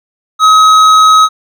triangle tone with hard clipping, 1273 Hz, D#6, 39 cents sharp, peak -4 dBFS, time 0.39-1.29 s, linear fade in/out 50 ms, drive 13 dB, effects none

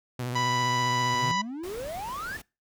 sawtooth tone with vibrato, 123.47 Hz, B2, in tune, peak -26 dBFS, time 0.19-1.32 s, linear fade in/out 5 ms, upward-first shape square, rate 15 Hz, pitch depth 36 cents each way
harmonic tone, 987.8 Hz, B5, in tune, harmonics 1 / 2 / 3 / 4 / 5 / 6 / 7, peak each -26 / -32 / -36 / -38 / -40 / -42 / -43 dBFS, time 0.35-1.42 s, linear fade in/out 10 ms
triangle exponential sweep, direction up, 112.6 to 1806 Hz, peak -31 dBFS, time 1.14-2.37 s, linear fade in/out 5 ms
pink noise, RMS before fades -43 dBFS, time 1.63-2.42 s, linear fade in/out 10 ms
effects noise-tail reverb RT60 0.3 s tail -25 dB re dry

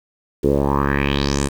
10% pulse tone with low-pass filter sweep, 70.1 Hz, C#2, 20 cents sharp, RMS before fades -18 dBFS, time 0.43-1.49 s, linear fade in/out 20 ms, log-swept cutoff 390 to 9400 Hz, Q 4, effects 7-bit

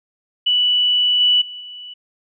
sine tone with level steps, 2960 Hz, F#7, in tune, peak -13 / -11 / -30 / -32 dBFS, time 0.46-1.94 s, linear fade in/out 10 ms, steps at 1.2 / 1.41 / 1.6 s, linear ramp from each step 10 ms, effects none

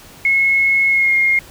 sine tone with pitch glide, 2177 to 2135 Hz, C#7 to C7, -32 to +34 cents, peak -11 dBFS, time 0.25-1.39 s, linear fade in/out 2 ms, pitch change -34 cents, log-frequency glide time 0.88-1.14 s, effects pink hiss -41 dBFS RMS until 1.5 s

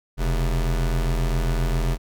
square tone pair together, 42.25 / 134.3 Hz, E1 / C3, +43 / +46 cents, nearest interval octave + minor sixth, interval 2003 cents, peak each -21 / -29 dBFS, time 0.17-1.98 s, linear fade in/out 50 ms, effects none

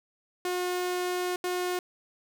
sawtooth tone bursts at uneven times, 360.3 Hz, F#4, 46 cents flat, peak -24 dBFS, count 2, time 0.45-1.36 / 1.44-1.79 s, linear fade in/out 2 ms, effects none

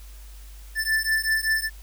square beating tone pair, 1760 / 1765.2 Hz, A6 / A6, 0 / +5 cents, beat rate 5.2 Hz, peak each -25 dBFS, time 0.75-1.7 s, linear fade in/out 50 ms, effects added 50 Hz sine -40 dBFS peak until 1.82 s + white hiss -52 dBFS RMS until 1.82 s

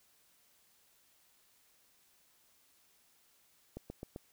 click train, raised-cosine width 2 ms, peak -29 dBFS, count 4, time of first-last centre 3.77-4.161 s, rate 7.67 Hz, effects white hiss -69 dBFS RMS until 4.32 s

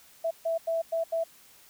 sine tone bursts at uneven times, 659.3 Hz, E5, in tune, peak -25 dBFS, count 5, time 0.24-0.31 / 0.45-0.58 / 0.67-0.82 / 0.92-1.04 / 1.12-1.24 s, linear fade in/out 10 ms, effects white hiss -56 dBFS RMS until 1.69 s

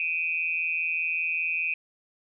sine tone with amplitude modulation, 2498 Hz, D#7, 6 cents sharp, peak -21 dBFS, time 0-1.74 s, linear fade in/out 2 ms, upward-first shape sine, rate 165 Hz, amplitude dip 90%, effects none

